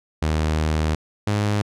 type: tone pair in turn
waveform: sawtooth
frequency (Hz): 77.8 / 103.85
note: D#2 / G#2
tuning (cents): 0 / 0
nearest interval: perfect fourth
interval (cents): 500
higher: second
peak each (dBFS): -15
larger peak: neither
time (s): 0.22-0.95 / 1.27-1.62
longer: first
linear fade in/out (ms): 5
effects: low-pass 8000 Hz 12 dB/octave